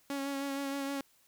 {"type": "tone with vibrato", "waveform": "sawtooth", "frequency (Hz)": 277.2, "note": "C#4", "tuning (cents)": 0, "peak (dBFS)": -30, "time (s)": [0.1, 1.01], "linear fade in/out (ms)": 2, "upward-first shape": "sine", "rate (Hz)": 6.4, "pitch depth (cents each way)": 23, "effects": ["white hiss -67 dBFS RMS until 1.27 s"]}